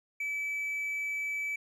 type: tone with hard clipping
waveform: sine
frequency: 2302 Hz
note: D7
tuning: 35 cents flat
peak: -32 dBFS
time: 0.2-1.56 s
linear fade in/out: 5 ms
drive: 2 dB
effects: none